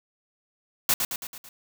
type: noise with echo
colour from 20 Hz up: white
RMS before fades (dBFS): -21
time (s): 0.89-0.94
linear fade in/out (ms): 2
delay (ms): 110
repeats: 5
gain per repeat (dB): -5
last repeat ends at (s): 1.49
effects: none